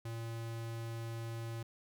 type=tone; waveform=square; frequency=114.8 Hz; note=A#2; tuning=26 cents flat; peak=-40 dBFS; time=0.05-1.63 s; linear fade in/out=5 ms; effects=none